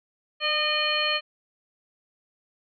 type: harmonic tone with a mistuned harmonic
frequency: 610 Hz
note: D#5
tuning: 34 cents flat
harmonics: 1 / 2 / 3 / 4 / 5 / 7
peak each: -31 / -31 / -31 / -28 / -27 / -30 dBFS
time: 0.4-1.21 s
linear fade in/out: 50 ms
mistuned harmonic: 1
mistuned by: -27 cents
effects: none